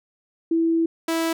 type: tone pair in turn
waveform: sine / sawtooth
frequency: 329.6 / 328.2 Hz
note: E4 / E4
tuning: 0 / -8 cents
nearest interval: unison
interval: 8 cents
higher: first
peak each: -17 dBFS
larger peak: neither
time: 0.51-0.86 / 1.08-1.33 s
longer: first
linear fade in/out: 5 ms
effects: none